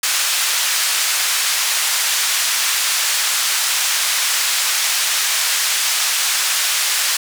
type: band-pass noise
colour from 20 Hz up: white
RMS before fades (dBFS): -18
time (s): 0.03-7.17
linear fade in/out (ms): 5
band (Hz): 1200 to 8400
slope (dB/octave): 12
effects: none